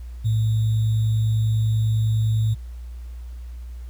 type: tone with sample-and-hold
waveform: sine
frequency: 110 Hz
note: A2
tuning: in tune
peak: -17 dBFS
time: 0.24-2.55 s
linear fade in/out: 20 ms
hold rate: 3675 Hz
effects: added 60 Hz sine -32 dBFS peak until 3.89 s + pink hiss -57 dBFS RMS until 3.89 s